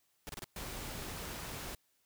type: noise bursts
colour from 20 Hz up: pink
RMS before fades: -43 dBFS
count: 4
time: 0.27-0.442 s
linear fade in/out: 0 ms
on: 22 ms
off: 28 ms
type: noise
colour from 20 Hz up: pink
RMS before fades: -43 dBFS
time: 0.56-1.75 s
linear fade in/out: 2 ms
effects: white hiss -75 dBFS RMS until 2.05 s